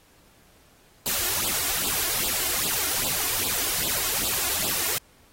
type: noise with flanger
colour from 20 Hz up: white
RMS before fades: -26 dBFS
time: 1.06-4.98 s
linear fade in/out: 0 ms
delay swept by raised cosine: 0.24 to 2.84 ms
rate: 2.5 Hz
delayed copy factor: +0.95
effects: pink hiss -58 dBFS RMS until 5.32 s + AAC 48 kbps